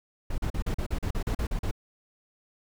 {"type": "noise bursts", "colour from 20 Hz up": "brown", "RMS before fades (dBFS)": -28, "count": 12, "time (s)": [0.3, 1.712], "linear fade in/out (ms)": 5, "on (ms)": 81, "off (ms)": 40, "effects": []}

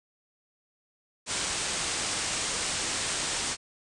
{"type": "low-pass noise", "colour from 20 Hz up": "white", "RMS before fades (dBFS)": -31, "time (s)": [1.26, 3.57], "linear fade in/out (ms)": 50, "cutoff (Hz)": 9200, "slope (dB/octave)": 96, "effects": []}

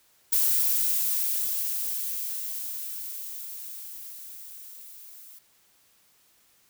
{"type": "noise with level ramp", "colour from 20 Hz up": "violet", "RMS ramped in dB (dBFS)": [-22, -48], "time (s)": [0.32, 5.39], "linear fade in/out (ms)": 10, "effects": ["white hiss -63 dBFS RMS until 6.69 s"]}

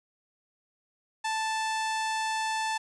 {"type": "tone", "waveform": "sawtooth", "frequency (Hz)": 880, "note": "A5", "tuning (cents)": 0, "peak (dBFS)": -24, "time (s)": [1.24, 2.78], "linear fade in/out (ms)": 10, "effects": ["resampled to 22050 Hz", "9-bit"]}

